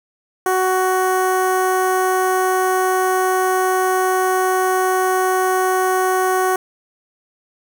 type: tone with notch filter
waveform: 15% pulse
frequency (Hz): 372.5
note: F#4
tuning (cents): +12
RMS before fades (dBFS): -17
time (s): 0.46-6.56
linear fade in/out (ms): 2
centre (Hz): 3800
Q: 0.71
effects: none